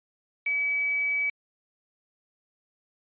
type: tone with quantisation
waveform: sine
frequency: 2285 Hz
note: D7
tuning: 48 cents flat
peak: -24 dBFS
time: 0.46-1.3 s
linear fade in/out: 5 ms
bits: 6
effects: resampled to 8000 Hz